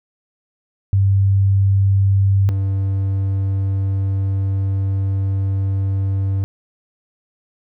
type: tone pair in turn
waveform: sine / triangle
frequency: 98 / 97.15 Hz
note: G2 / G2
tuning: 0 / -15 cents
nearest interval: unison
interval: 15 cents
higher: first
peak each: -11 / -14 dBFS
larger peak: first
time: 0.93-2.49 / 2.49-6.44 s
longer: second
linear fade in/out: 0 ms
effects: none